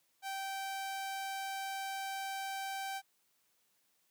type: tone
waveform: sawtooth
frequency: 778 Hz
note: G5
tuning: 13 cents flat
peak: -34 dBFS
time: 0.22-3.02 s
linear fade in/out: 50 ms
effects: white hiss -75 dBFS RMS until 4.1 s + high-pass 100 Hz 12 dB/octave